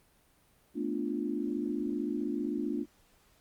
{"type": "chord", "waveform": "sine", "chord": "B half-diminished seventh", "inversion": "third", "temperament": "equal", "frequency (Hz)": [220, 246.9, 293.7, 349.2], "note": ["A3", "B3", "D4", "F4"], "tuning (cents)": [0, 0, 0, 0], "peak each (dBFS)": [-37, -37, -34, -37], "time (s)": [0.74, 2.86], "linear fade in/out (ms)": 50, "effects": ["pink hiss -66 dBFS RMS until 3.4 s", "Opus 32 kbps"]}